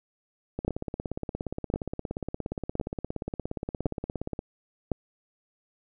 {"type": "two click trains", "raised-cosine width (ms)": 2, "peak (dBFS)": [-18, -12], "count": [66, 5], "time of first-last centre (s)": [[0.59, 4.391], [0.68, 4.917]], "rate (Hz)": [17.1, 0.944], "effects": []}